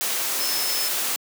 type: tone in noise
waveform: sine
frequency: 5230 Hz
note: E8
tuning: 15 cents flat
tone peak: -27 dBFS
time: 0.4-0.88 s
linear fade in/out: 0 ms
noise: white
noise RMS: -25 dBFS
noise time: 0.01-1.16 s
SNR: -5 dB
effects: high-pass 300 Hz 12 dB/octave